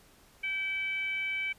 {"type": "tone with frequency modulation", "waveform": "sine", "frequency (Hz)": 2302, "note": "D7", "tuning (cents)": -35, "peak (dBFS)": -30, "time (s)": [0.43, 1.53], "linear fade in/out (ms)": 10, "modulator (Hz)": 741, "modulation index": 0.45, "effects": ["pink hiss -60 dBFS RMS until 1.58 s", "resampled to 32000 Hz"]}